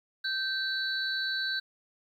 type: tone cluster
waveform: sine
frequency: 1556 / 3966 / 4425 Hz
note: G6 / B7 / C#8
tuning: -13 / +7 / -4 cents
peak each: -31 / -33 / -38 dBFS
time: 0.24-1.6 s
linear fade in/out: 10 ms
effects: 10-bit